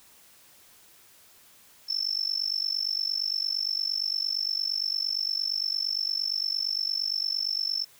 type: tone with amplitude modulation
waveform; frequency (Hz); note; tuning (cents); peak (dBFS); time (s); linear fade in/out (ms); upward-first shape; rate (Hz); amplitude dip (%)
sine; 5330; E8; +18; -22; 1.88-7.85; 20; sine; 48.7; 95
effects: white hiss -56 dBFS RMS until 7.99 s